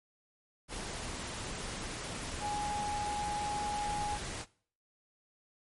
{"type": "tone in noise", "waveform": "sine", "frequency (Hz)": 831, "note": "G#5", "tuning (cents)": 1, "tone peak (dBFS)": -33, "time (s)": [2.4, 4.19], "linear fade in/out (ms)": 50, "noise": "pink", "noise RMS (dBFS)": -40, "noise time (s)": [0.68, 4.46], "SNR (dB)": 4, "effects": ["noise-tail reverb RT60 0.5 s tail -21 dB re dry", "MP3 48 kbps"]}